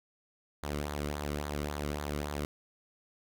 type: tone with flanger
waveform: sawtooth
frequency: 73.42 Hz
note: D2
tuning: in tune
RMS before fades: -36 dBFS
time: 0.63-2.45 s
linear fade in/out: 0 ms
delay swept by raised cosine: 0.36 to 1.21 ms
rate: 3.6 Hz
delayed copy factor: -0.6
effects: none